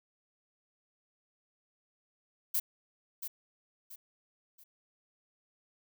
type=noise with echo; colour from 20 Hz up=violet; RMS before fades=-30 dBFS; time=2.54-2.6 s; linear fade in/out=10 ms; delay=680 ms; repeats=3; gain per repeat=-9 dB; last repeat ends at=4.64 s; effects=none